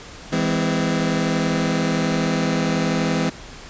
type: chord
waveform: sawtooth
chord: E augmented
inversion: none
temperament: just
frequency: 164.81 / 206 / 257.5 Hz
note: E3 / G#3 / B#3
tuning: 0 / -14 / -28 cents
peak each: -18 / -20 / -19 dBFS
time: 0.32-3.3 s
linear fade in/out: 10 ms
effects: pink hiss -39 dBFS RMS until 3.69 s + resampled to 16000 Hz